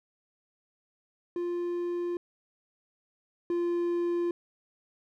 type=tone pair in turn; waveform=triangle; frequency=349.2 / 346.4 Hz; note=F4 / F4; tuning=0 / -14 cents; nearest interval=unison; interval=14 cents; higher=first; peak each=-27 / -24 dBFS; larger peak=second; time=1.36-2.17 / 3.5-4.31 s; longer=neither; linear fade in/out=2 ms; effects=none